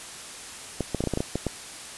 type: clicks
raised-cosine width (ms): 2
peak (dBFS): -12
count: 10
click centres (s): 0.807 / 0.947 / 1.006 / 1.039 / 1.073 / 1.137 / 1.174 / 1.205 / 1.356 / 1.467
effects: white hiss -40 dBFS RMS until 1.97 s + resampled to 24000 Hz